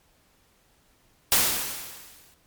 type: noise with exponential decay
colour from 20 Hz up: white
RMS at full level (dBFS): -18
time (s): 1.32-2.34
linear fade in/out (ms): 0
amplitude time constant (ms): 220
effects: pink hiss -63 dBFS RMS until 2.46 s + MP3 96 kbps